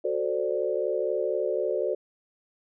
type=chord; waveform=sine; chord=D dominant seventh; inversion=first; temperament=equal with one note detuned; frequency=370 / 442.5 / 523.3 / 587.3 Hz; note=F#4 / A4 / C5 / D5; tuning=0 / +10 / 0 / 0 cents; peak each=-30 dBFS; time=0.04-1.95 s; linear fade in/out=10 ms; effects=none